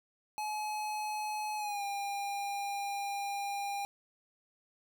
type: tone with pitch glide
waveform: square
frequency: 850 to 802.8 Hz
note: G#5 to G5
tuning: +40 to +41 cents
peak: -35 dBFS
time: 0.38-3.85 s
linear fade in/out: 0 ms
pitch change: -99 cents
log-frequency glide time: 1.57-1.83 s
effects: none